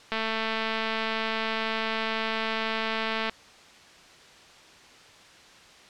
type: click train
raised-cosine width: 0.3 ms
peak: -13 dBFS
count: 706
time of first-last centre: 0.12-3.296 s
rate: 222 Hz
effects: white hiss -51 dBFS RMS until 5.89 s + low-pass 5000 Hz 12 dB/octave